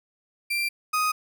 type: tone pair in turn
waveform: 35% pulse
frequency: 2362 / 1248.9 Hz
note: D7 / D#6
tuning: +9 / +6 cents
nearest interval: major seventh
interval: 1103 cents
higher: first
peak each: -22 / -20 dBFS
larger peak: second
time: 0.5-0.69 / 0.93-1.12 s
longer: neither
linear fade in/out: 10 ms
effects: none